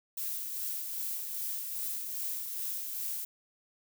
violet noise with tremolo, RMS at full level -35 dBFS, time 0.17-3.25 s, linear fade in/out 5 ms, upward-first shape sine, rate 2.5 Hz, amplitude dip 35%, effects none

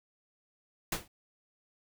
pink noise with exponential decay, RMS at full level -27 dBFS, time 0.92-1.08 s, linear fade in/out 5 ms, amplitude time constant 34 ms, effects none

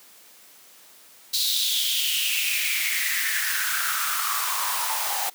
white noise with high-pass filter sweep, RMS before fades -25 dBFS, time 1.33-5.3 s, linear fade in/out 10 ms, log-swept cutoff 4100 to 770 Hz, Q 5.9, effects white hiss -51 dBFS RMS until 5.34 s + high-pass 200 Hz 12 dB/octave

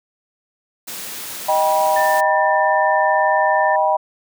white high-pass noise, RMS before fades -30 dBFS, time 0.87-2.21 s, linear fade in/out 10 ms, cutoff 110 Hz, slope 24 dB/octave
sine chord, Eb augmented, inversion none, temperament equal with one note detuned, 622.3 / 784 / 971.4 Hz, Eb5 / G5 / B5, 0 / 0 / -29 cents, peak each -18 dBFS, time 1.48-3.97 s, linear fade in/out 10 ms
sine tone, 1789 Hz, A6, 28 cents sharp, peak -21 dBFS, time 1.96-3.76 s, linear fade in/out 5 ms
effects none

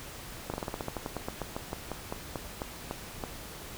slowing click train, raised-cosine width 1 ms, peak -19 dBFS, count 21, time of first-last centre 0.5-3.238 s, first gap 38 ms, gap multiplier 1.12, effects pink hiss -44 dBFS RMS until 3.77 s

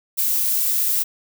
violet noise, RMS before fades -20 dBFS, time 0.17-1.04 s, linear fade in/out 20 ms, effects none

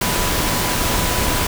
sine tone in noise, 990 Hz, B5, 4 cents sharp, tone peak -28 dBFS, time 0.01-1.47 s, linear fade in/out 5 ms, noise pink, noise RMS -19 dBFS, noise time 0.01-1.47 s, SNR -12 dB, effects none

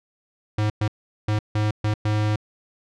square tone bursts at uneven times, 106.2 Hz, G#2, 39 cents sharp, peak -20 dBFS, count 6, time 0.58-0.7 / 0.81-0.88 / 1.28-1.39 / 1.55-1.71 / 1.84-1.94 / 2.05-2.36 s, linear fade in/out 5 ms, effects low-pass 5000 Hz 12 dB/octave

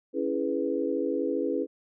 sine chord, C# minor seventh, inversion none, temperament equal with one note detuned, 277.2 / 329.6 / 418.7 / 493.9 Hz, C#4 / E4 / G#4 / B4, 0 / 0 / +14 / 0 cents, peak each -31 dBFS, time 0.13-1.67 s, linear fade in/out 50 ms, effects none

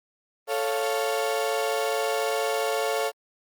35% pulse chord, A augmented, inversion none, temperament equal, 440 / 554.4 / 698.5 Hz, A4 / C#5 / E#5, 0 / 0 / 0 cents, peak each -26 / -27 / -28 dBFS, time 0.47-3.12 s, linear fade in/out 50 ms, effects Opus 32 kbps

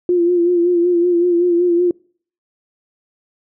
sine tone with vibrato, 349.2 Hz, F4, in tune, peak -11 dBFS, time 0.09-1.91 s, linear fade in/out 2 ms, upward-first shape sine, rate 5.3 Hz, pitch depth 44 cents each way, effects noise-tail reverb RT60 0.5 s tail -26 dB re dry

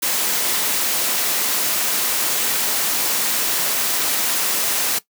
white noise, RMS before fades -20 dBFS, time 0.02-4.99 s, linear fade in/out 10 ms, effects noise-tail reverb RT60 0.1 s tail -17 dB re dry + high-pass 200 Hz 12 dB/octave

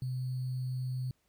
sine tone with sample-and-hold, 128 Hz, C3, 38 cents flat, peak -32 dBFS, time 0.02-1.11 s, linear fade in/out 2 ms, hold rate 4410 Hz, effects pink hiss -75 dBFS RMS until 1.28 s

